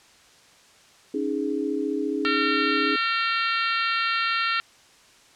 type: chord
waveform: sine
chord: C# suspended second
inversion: none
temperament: just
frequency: 277.2 / 311.8 / 415.8 Hz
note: C#4 / D#4 / G#4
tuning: 0 / +4 / +2 cents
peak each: -28 dBFS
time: 1.14-2.96 s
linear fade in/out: 5 ms
type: harmonic tone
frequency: 455.8 Hz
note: A#4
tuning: 39 cents flat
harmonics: 3 / 4 / 5 / 6 / 7 / 8 / 9 / 10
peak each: -25 / -29 / -33 / -29 / -34 / -37 / -33 / -39 dBFS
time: 2.25-4.6 s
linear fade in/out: 0 ms
effects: white hiss -54 dBFS RMS until 5.35 s + low-pass 7000 Hz 12 dB/octave